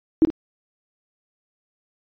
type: tone with echo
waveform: sine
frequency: 320 Hz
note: D#4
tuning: 49 cents sharp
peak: -10 dBFS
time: 0.22-0.25 s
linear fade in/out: 0 ms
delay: 52 ms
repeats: 1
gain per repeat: -11 dB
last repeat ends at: 0.302 s
effects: resampled to 11025 Hz